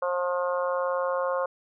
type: harmonic tone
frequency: 178.2 Hz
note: F3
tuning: 35 cents sharp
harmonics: 3 / 4 / 5 / 6 / 7 / 8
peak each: -26 / -38 / -37 / -31 / -37 / -38 dBFS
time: 0.02-1.46 s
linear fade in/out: 5 ms
effects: none